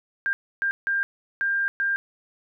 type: tone bursts at uneven times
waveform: sine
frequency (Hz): 1596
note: G6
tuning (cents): +31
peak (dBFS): -21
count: 5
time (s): 0.26-0.33 / 0.62-0.71 / 0.87-1.03 / 1.41-1.68 / 1.8-1.96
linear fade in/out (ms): 0
effects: none